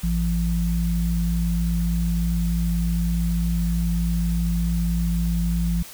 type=tone pair together; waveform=sine; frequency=55.99 / 171.3 Hz; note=A1 / F3; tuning=+31 / -33 cents; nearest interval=octave + perfect fifth; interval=1936 cents; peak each=-22 dBFS; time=0.03-5.83 s; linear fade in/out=10 ms; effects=white hiss -41 dBFS RMS until 5.93 s